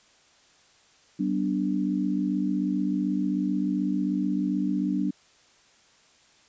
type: chord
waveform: sine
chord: G major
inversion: none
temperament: equal with one note detuned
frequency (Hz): 190.97 / 246.9 / 293.7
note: G3 / B3 / D4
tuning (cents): -45 / 0 / 0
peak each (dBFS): -27 / -30 / -27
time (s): 1.19-5.11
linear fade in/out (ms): 10
effects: white hiss -59 dBFS RMS until 6.48 s + resampled to 16000 Hz